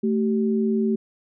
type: tone pair together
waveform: sine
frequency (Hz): 220 / 384.6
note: A3 / G4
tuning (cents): 0 / -33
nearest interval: minor seventh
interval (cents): 967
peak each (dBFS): -20 / -24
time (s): 0.03-0.96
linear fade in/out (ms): 10
effects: none